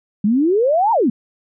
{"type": "exponential two-way sweep", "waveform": "sine", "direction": "up then down", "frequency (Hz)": [196, 956, 206.8], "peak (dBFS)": -12, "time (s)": [0.24, 1.1], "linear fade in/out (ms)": 5, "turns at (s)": 0.92, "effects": []}